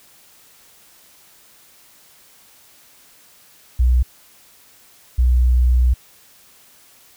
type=tone pair in turn; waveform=sine; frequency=61.74 / 61.74 Hz; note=B1 / B1; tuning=0 / 0 cents; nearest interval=unison; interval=0 cents; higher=neither; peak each=-11 dBFS; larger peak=neither; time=3.79-4.03 / 5.18-5.94 s; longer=second; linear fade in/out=10 ms; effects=white hiss -50 dBFS RMS until 7.16 s